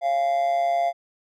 triangle tone with amplitude modulation, 691 Hz, F5, 19 cents flat, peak -15 dBFS, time 0.01-0.93 s, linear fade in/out 50 ms, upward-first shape sine, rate 139 Hz, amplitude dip 55%, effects none

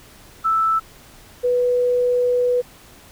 sine tone pair in turn, 1318.5 / 492.5 Hz, E6 / B4, 0 / -5 cents, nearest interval octave + perfect fourth, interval 1705 cents, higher first, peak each -15 / -15 dBFS, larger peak neither, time 0.44-0.8 / 1.43-2.62 s, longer second, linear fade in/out 20 ms, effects pink hiss -46 dBFS RMS until 3.11 s

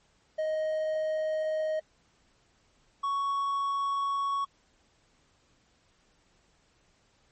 triangle tone pair in turn, 625 / 1113.6 Hz, D#5 / C#6, +8 / +8 cents, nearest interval minor seventh, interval 1000 cents, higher second, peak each -25 dBFS, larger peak neither, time 0.38-1.8 / 3.03-4.45 s, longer neither, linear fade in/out 10 ms, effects pink hiss -67 dBFS RMS until 7.31 s + MP3 32 kbps

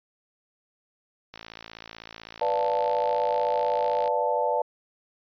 click train, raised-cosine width 0.2 ms, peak -22 dBFS, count 154, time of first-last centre 1.34-4.077 s, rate 55.9 Hz
sine chord, B half-diminished seventh, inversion none, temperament equal, 493.9 / 587.3 / 698.5 / 880 Hz, B4 / D5 / F5 / A5, 0 / 0 / 0 / 0 cents, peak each -28 / -27 / -31 / -26 dBFS, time 2.41-4.62 s, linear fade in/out 5 ms
effects resampled to 11025 Hz

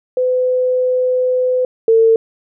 sine tone pair in turn, 506 / 450.8 Hz, B4 / A4, +42 / +42 cents, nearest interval major second, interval 200 cents, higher first, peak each -12 / -7 dBFS, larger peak second, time 0.17-1.65 / 1.88-2.16 s, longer first, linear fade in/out 2 ms, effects none

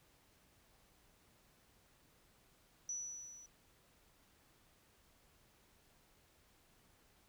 sine tone with level ramp, 5920 Hz, F#8, in tune, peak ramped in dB -38 to -55 dBFS, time 2.89-3.46 s, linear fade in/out 2 ms, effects pink hiss -70 dBFS RMS until 7.28 s

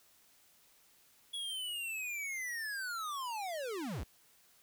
square linear sweep, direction down, 3372 to 39 Hz, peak -38 dBFS, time 1.33-4.04 s, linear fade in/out 10 ms, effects white hiss -66 dBFS RMS until 4.62 s

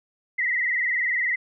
sine tone with vibrato, 1975.5 Hz, B6, in tune, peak -21 dBFS, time 0.38-1.36 s, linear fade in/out 10 ms, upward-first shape sine, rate 20 Hz, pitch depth 88 cents each way, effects none

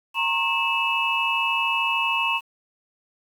sine tone cluster, 925 / 1078 / 2634 / 2885 Hz, A#5 / C#6 / E7 / F#7, -14 / -49 / -2 / -44 cents, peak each -27 / -27 / -23 / -29 dBFS, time 0.14-2.41 s, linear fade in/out 50 ms, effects 8-bit

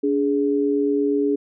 sine tone pair together, 287.3 / 415.6 Hz, D4 / G#4, -38 / +1 cents, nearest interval tritone, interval 639 cents, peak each -20 dBFS, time 0.03-1.36 s, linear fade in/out 10 ms, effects none

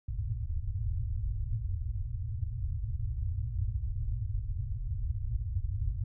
white low-pass noise, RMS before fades -33 dBFS, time 0.08-6.04 s, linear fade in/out 5 ms, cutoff 120 Hz, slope 96 dB/octave, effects none

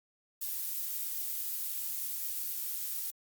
violet noise, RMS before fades -36 dBFS, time 0.41-3.11 s, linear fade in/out 10 ms, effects Opus 48 kbps

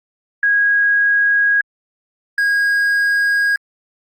sine / triangle tone pair in turn, 1646 / 1638.4 Hz, G#6 / G#6, -16 / -24 cents, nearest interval unison, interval 8 cents, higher first, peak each -11 dBFS, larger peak neither, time 0.43-1.61 / 2.38-3.56 s, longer neither, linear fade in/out 2 ms, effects Opus 48 kbps

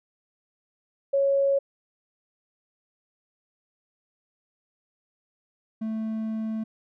sine / triangle tone pair in turn, 553 / 220.3 Hz, C#5 / A3, -4 / +2 cents, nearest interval octave + major third, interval 1594 cents, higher first, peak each -19 / -25 dBFS, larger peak first, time 1.13-1.59 / 5.81-6.64 s, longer second, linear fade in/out 10 ms, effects none

